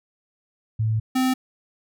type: tone pair in turn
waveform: sine / square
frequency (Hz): 110.2 / 258.3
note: A2 / C4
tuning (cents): +3 / -22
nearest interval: octave + minor third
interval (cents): 1475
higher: second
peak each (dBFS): -19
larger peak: neither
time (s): 0.79-1 / 1.15-1.34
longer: first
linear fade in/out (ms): 10
effects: none